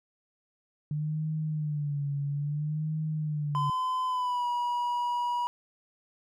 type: tone with vibrato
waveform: sine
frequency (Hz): 148.8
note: D3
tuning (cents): +23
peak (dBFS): -28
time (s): 0.91-3.7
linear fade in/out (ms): 2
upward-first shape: sine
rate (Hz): 0.6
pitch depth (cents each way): 84
type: tone with pitch glide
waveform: triangle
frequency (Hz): 1020 to 967.2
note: C6 to B5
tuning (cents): -44 to -36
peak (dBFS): -25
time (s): 3.55-5.47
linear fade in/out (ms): 0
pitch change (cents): -92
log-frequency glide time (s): 4.06-4.47
effects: none